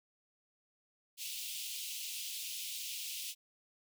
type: high-pass noise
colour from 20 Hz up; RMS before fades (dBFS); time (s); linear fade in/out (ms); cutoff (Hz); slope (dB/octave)
pink; -42; 1.17-3.35; 50; 2600; 48
effects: none